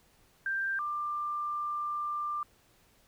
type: tone pair in turn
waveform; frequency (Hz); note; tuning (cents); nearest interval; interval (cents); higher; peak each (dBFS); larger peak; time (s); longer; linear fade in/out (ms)
sine; 1579 / 1188.4; G6 / D6; +12 / +20; perfect fourth; 492; first; -29 / -31; first; 0.46-0.79 / 0.79-2.43; second; 2
effects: pink hiss -65 dBFS RMS until 3.07 s